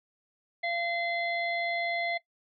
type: harmonic tone with a mistuned harmonic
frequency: 686 Hz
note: F5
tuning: 31 cents flat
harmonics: 1 / 3 / 5 / 6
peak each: -32 / -30 / -43 / -43 dBFS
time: 0.63-2.18 s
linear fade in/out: 10 ms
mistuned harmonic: 6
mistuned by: +20 cents
effects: noise-tail reverb RT60 0.1 s tail -18 dB re dry